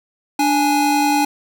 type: tone pair together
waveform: square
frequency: 293.7 / 830.7 Hz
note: D4 / G#5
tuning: 0 / 0 cents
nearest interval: octave + tritone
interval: 1800 cents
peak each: -18 / -17 dBFS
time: 0.39-1.25 s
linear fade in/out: 5 ms
effects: none